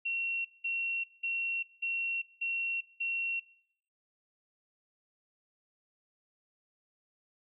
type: tone bursts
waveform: sine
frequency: 2729 Hz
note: F7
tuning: 41 cents flat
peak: -30 dBFS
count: 6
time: 0.05-3.4 s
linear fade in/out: 10 ms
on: 400 ms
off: 190 ms
effects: noise-tail reverb RT60 0.7 s tail -22 dB re dry